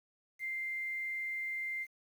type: tone with quantisation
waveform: sine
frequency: 2093 Hz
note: C7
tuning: in tune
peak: -35 dBFS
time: 0.39-1.87 s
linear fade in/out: 50 ms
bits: 10
effects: none